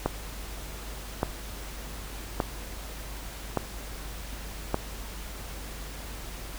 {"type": "click train", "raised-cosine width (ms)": 1, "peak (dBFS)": -10, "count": 5, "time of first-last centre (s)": [0.06, 4.744], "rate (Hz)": 0.854, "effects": ["added 50 Hz sine -39 dBFS peak until 6.58 s", "pink hiss -42 dBFS RMS until 6.58 s"]}